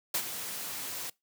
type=noise with ADSR envelope; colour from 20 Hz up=white; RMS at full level=-28 dBFS; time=0.14-1.1 s; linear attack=6 ms; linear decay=73 ms; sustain=-10 dB; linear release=6 ms; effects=noise-tail reverb RT60 0.2 s tail -23 dB re dry + high-pass 100 Hz 12 dB/octave